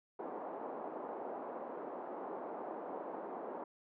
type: band-pass noise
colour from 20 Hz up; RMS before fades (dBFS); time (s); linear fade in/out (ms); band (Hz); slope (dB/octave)
white; -44; 0.19-3.64; 5; 270 to 880; 24
effects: none